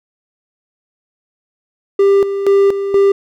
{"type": "tone with tremolo", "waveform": "triangle", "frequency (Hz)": 396.4, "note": "G4", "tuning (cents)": 19, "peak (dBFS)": -5, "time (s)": [1.99, 3.12], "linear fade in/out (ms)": 5, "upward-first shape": "square", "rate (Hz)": 2.1, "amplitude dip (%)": 65, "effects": []}